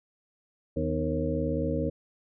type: harmonic tone with a mistuned harmonic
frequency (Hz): 77.78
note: D#2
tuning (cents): 0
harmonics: 1 / 2 / 3 / 4 / 6 / 7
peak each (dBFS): -33 / -33 / -33 / -33 / -33 / -33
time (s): 0.76-1.9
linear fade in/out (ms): 10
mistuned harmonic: 3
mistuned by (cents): +99
effects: none